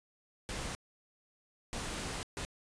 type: noise bursts at uneven times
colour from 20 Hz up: pink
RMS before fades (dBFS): -39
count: 3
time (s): 0.49-0.75 / 1.73-2.23 / 2.37-2.45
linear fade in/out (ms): 0
effects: resampled to 22050 Hz